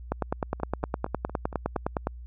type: two click trains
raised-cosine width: 1 ms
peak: -24 / -12 dBFS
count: 6 / 20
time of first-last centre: 0.6-1.76 / 0.12-2.071 s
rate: 4.31 / 9.74 Hz
effects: added 60 Hz sine -39 dBFS peak until 2.26 s